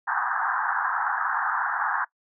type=band-pass noise; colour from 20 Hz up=white; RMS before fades=-26 dBFS; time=0.07-2.05 s; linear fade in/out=10 ms; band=760 to 1700 Hz; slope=96 dB/octave; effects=noise-tail reverb RT60 0.1 s tail -21 dB re dry